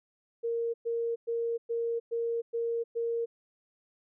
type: tone bursts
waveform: sine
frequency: 464.8 Hz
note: A#4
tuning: 5 cents flat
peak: -28 dBFS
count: 7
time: 0.43-3.26 s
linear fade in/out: 20 ms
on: 310 ms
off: 110 ms
effects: none